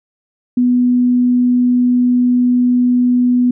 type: tone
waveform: sine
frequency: 246.9 Hz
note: B3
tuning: in tune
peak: -9 dBFS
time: 0.57-3.51 s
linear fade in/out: 5 ms
effects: none